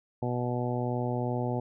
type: harmonic tone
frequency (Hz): 122.8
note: B2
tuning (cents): -9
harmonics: 1 / 2 / 3 / 4 / 5 / 6 / 7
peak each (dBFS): -31 / -34 / -36 / -37 / -38 / -39 / -39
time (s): 0.22-1.6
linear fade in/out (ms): 5
effects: none